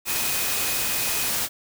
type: tone in noise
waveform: sine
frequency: 2506 Hz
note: D#7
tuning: 12 cents sharp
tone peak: -34 dBFS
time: 0.05-1.31 s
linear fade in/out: 50 ms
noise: white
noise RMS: -25 dBFS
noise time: 0.05-1.49 s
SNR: -12 dB
effects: none